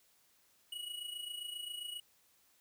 square tone with amplitude modulation, 2914 Hz, F#7, 27 cents flat, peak -39 dBFS, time 0.72-2 s, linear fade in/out 5 ms, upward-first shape sine, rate 27.5 Hz, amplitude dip 65%, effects white hiss -70 dBFS RMS until 2.6 s

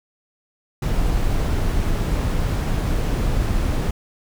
brown noise, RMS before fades -20 dBFS, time 0.82-3.91 s, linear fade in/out 5 ms, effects none

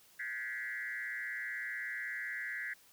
sine tone with frequency modulation, 1818 Hz, A#6, 44 cents flat, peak -37 dBFS, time 0.19-2.74 s, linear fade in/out 10 ms, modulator 116 Hz, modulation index 2.1, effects white hiss -63 dBFS RMS until 2.92 s

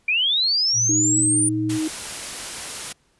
sine linear sweep, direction up, 2327 to 9397 Hz, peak -17 dBFS, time 0.08-1.49 s, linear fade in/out 5 ms
sine tone, 116.54 Hz, A#2, in tune, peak -26 dBFS, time 0.73-1.8 s, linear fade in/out 50 ms
sine tone with pitch glide, 308.7 to 314.1 Hz, D#4 to D#4, -14 to +16 cents, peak -21 dBFS, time 0.89-1.88 s, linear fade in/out 5 ms, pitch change +30 cents, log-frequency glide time 1.42-1.52 s
white noise, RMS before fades -31 dBFS, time 1.69-2.93 s, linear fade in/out 10 ms
effects pink hiss -63 dBFS RMS until 3.19 s + resampled to 24000 Hz

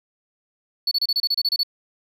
sine tone bursts, 4435 Hz, C#8, in tune, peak -15 dBFS, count 11, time 0.87-1.633 s, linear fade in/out 5 ms, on 43 ms, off 29 ms, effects tanh soft clip ceiling -17 dBFS

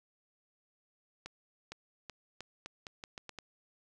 accelerating click train, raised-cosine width 0.2 ms, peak -26 dBFS, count 10, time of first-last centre 1.26-3.387 s, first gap 460 ms, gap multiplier 0.82, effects 10-bit

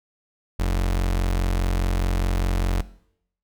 35% pulse tone, 44.86 Hz, F1, 47 cents sharp, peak -18 dBFS, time 0.59-2.82 s, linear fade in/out 10 ms, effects noise-tail reverb RT60 0.7 s tail -18 dB re dry

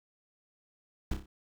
brown noise with echo, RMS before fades -30 dBFS, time 1.11-1.14 s, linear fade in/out 5 ms, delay 30 ms, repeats 4, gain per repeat -6 dB, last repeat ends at 1.26 s, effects none

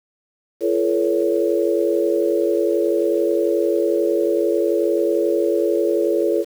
sine tone cluster, 341 / 428.2 / 479.4 / 560 Hz, F4 / A4 / A#4 / C#5, -41 / -47 / +48 / +18 cents, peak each -20 / -20 / -24 / -22 dBFS, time 0.6-6.45 s, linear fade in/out 50 ms, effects 7-bit

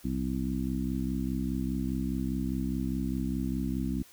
harmonic tone with a mistuned harmonic, 64.9 Hz, C2, 13 cents flat, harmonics 1 / 2 / 3 / 4 / 5, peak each -35 / -38 / -33 / -33 / -39 dBFS, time 0.04-4.03 s, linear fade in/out 10 ms, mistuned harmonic 1, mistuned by -88 cents, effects white hiss -56 dBFS RMS until 4.12 s

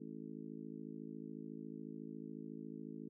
harmonic tone, 54 Hz, A1, 32 cents flat, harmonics 3 / 4 / 5 / 6 / 7 / 8, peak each -54 / -50 / -50 / -53 / -63 / -57 dBFS, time 0-3.09 s, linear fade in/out 10 ms, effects none

